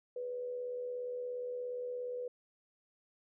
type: tone with amplitude modulation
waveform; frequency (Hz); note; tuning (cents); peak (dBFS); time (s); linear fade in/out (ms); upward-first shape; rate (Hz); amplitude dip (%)
sine; 493.9; B4; 0; -35; 0.16-2.28; 5; sine; 77.1; 40
effects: none